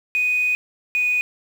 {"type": "tone pair in turn", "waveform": "sine", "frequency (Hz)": [2489, 2477], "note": ["D#7", "D#7"], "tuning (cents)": [0, -8], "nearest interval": "unison", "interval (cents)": 8, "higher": "first", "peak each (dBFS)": [-16, -16], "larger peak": "neither", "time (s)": [[0.15, 0.55], [0.95, 1.21]], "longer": "first", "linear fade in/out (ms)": 0, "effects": ["tanh soft clip ceiling -13 dBFS", "7-bit"]}